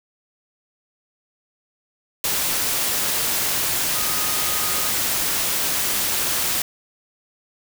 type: tone in noise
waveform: sine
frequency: 1244.5 Hz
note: D#6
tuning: in tune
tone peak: -33 dBFS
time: 3.95-4.9 s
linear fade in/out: 2 ms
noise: white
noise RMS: -22 dBFS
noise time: 2.24-6.62 s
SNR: -14 dB
effects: none